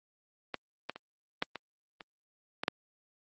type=clicks; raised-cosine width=0.3 ms; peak=-18 / -18 / -26 / -12 / -22 / -28 / -17 / -9 dBFS; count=8; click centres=0.543 / 0.896 / 0.96 / 1.424 / 1.557 / 2.008 / 2.635 / 2.681 s; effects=high-pass 200 Hz 12 dB/octave + Opus 24 kbps